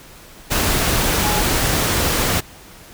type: tone in noise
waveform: sine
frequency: 837 Hz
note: G#5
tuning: 13 cents sharp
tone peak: -21 dBFS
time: 1.22-1.42 s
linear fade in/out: 20 ms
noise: pink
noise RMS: -18 dBFS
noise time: 0.5-2.41 s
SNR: -6 dB
effects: pink hiss -42 dBFS RMS until 2.93 s